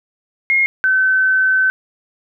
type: tone pair in turn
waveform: sine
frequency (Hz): 2146 / 1528.1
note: C7 / G6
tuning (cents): +43 / -45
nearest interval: tritone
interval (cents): 588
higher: first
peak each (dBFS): -11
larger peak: neither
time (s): 0.5-0.66 / 0.84-1.7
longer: second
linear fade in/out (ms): 0
effects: none